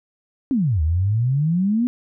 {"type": "exponential two-way sweep", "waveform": "sine", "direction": "down then up", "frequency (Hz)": [287.7, 74.9, 250.6], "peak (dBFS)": -16, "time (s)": [0.51, 1.87], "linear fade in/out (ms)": 0, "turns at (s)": 0.82, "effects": []}